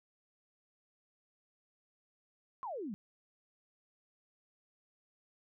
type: exponential sweep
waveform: sine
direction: down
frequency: 1108.7 to 185 Hz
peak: -38 dBFS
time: 2.63-2.94 s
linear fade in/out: 0 ms
effects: none